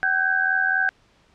sine tone cluster, 759 / 1531 / 1615 Hz, F#5 / G6 / G#6, +44 / -41 / -49 cents, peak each -28 / -21 / -22 dBFS, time 0.03-0.89 s, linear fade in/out 0 ms, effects pink hiss -59 dBFS RMS until 1.34 s + low-pass 5000 Hz 12 dB/octave

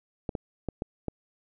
clicks, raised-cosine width 2 ms, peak -17 dBFS, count 5, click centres 0.292 / 0.352 / 0.687 / 0.821 / 1.083 s, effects none

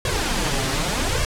pink noise with flanger, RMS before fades -22 dBFS, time 0.05-1.25 s, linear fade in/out 2 ms, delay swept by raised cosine 1.8 to 7.6 ms, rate 0.85 Hz, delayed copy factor +0.75, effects low-pass 9000 Hz 12 dB/octave

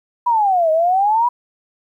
sine exponential two-way sweep, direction down then up, 987.8 to 622.3 to 987.8 Hz, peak -12 dBFS, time 0.26-1.29 s, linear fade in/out 10 ms, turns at 0.71 s, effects 9-bit

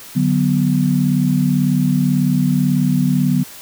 sine chord, B minor, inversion first, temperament equal, 146.83 / 185 / 246.9 Hz, D3 / F#3 / B3, 0 / 0 / 0 cents, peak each -17 dBFS, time 0.15-3.44 s, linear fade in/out 20 ms, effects white hiss -37 dBFS RMS until 3.61 s

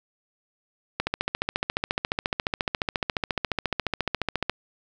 click train, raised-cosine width 0.3 ms, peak -8 dBFS, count 51, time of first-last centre 1-4.497 s, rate 14.3 Hz, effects none

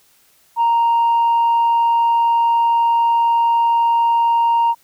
sine tone, 931 Hz, A#5, 2 cents flat, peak -10 dBFS, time 0.56-4.75 s, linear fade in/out 50 ms, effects tanh soft clip ceiling -10 dBFS + white hiss -55 dBFS RMS until 4.83 s

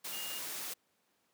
sine tone in noise, 2836 Hz, F7, 26 cents sharp, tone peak -43 dBFS, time 0.12-0.39 s, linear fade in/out 10 ms, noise white, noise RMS -41 dBFS, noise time 0.04-0.74 s, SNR -5 dB, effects pink hiss -75 dBFS RMS until 1.33 s + high-pass 200 Hz 12 dB/octave

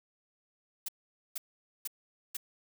blue noise bursts, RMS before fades -36 dBFS, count 4, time 0.86-2.37 s, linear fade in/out 5 ms, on 25 ms, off 470 ms, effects none

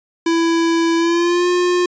square tone with pitch glide, 332.4 to 356.3 Hz, E4 to F4, +15 to +35 cents, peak -14 dBFS, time 0.26-1.86 s, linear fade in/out 5 ms, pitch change +120 cents, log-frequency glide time 0.97-1.48 s, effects resampled to 16000 Hz

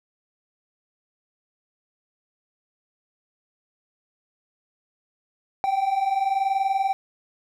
triangle tone pair together, 762 / 782.5 Hz, G5 / G5, -49 / -3 cents, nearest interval unison, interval 46 cents, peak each -24 / -20 dBFS, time 5.64-6.93 s, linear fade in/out 0 ms, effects none

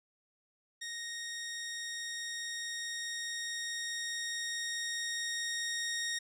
15% pulse tone with level ramp, 1864.7 Hz, A#6, in tune, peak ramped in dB -33 to -27 dBFS, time 0.81-6.19 s, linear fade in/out 10 ms, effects low-pass 12000 Hz 12 dB/octave

